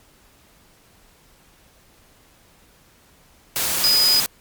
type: tone in noise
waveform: sine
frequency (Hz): 4974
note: D#8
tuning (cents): -1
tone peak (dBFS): -14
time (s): 3.84-4.2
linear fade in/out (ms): 0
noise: white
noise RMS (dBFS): -22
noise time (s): 3.56-4.26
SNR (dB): +5
effects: pink hiss -54 dBFS RMS until 4.4 s + MP3 96 kbps

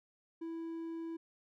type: tone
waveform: triangle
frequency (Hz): 329.6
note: E4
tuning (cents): 0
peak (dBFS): -37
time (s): 0.41-1.17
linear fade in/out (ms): 10
effects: none

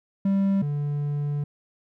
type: tone pair in turn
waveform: triangle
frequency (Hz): 196 / 145.48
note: G3 / D3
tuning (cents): 0 / -16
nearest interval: perfect fourth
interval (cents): 516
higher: first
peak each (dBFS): -17 / -22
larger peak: first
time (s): 0.25-0.62 / 0.62-1.44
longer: second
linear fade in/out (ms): 5
effects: none

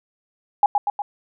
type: tone with echo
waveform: sine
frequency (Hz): 819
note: G#5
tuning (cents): -24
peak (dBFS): -10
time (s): 0.63-0.66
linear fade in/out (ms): 2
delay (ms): 120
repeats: 3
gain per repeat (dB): -4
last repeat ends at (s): 1.02
effects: none

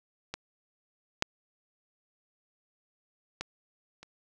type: clicks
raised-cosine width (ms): 0.2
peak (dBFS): -18 / -8 / -17 / -30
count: 4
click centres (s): 0.34 / 1.224 / 3.41 / 4.03
effects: none

